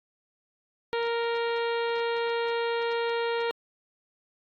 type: harmonic tone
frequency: 466.2 Hz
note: A#4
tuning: in tune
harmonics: 1 / 2 / 3 / 4 / 5 / 6 / 7 / 8 / 9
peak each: -27 / -33 / -37 / -39 / -41 / -43 / -44 / -45 / -46 dBFS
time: 0.93-3.51 s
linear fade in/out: 0 ms
effects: AAC 64 kbps